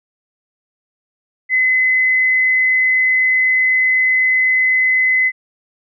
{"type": "tone", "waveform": "sine", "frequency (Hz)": 2032, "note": "B6", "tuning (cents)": 49, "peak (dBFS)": -11, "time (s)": [1.49, 5.32], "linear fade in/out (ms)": 50, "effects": []}